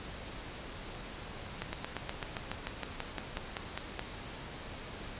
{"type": "slowing click train", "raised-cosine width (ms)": 0.3, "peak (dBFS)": -19, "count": 16, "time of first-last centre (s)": [1.62, 3.994], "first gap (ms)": 110, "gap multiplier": 1.05, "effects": ["pink hiss -44 dBFS RMS until 5.19 s", "resampled to 8000 Hz"]}